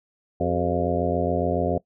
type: harmonic tone with a mistuned harmonic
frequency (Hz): 87.31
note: F2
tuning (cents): 0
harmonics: 1 / 2 / 3 / 4 / 5 / 6 / 7 / 8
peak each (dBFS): -29 / -29 / -29 / -29 / -29 / -29 / -29 / -29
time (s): 0.4-1.78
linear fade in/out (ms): 5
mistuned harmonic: 4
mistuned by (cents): +100
effects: noise-tail reverb RT60 0.1 s tail -20 dB re dry